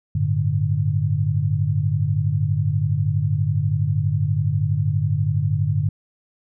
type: chord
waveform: sine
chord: G suspended second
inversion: none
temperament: just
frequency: 98 / 110.25 / 147 Hz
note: G2 / A2 / D3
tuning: 0 / +4 / +2 cents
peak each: -22 / -23 / -21 dBFS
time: 0.15-5.89 s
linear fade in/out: 5 ms
effects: none